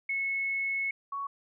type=tone pair in turn; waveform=sine; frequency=2193 / 1116.3 Hz; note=C#7 / C#6; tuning=-19 / +12 cents; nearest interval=octave; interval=1169 cents; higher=first; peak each=-28 / -32 dBFS; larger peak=first; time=0.09-0.91 / 1.12-1.27 s; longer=first; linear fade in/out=5 ms; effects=none